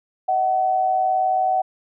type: tone pair together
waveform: sine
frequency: 633.8 / 753 Hz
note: D#5 / F#5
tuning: +32 / +30 cents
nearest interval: minor third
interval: 298 cents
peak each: -26 / -17 dBFS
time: 0.28-1.62 s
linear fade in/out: 10 ms
effects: none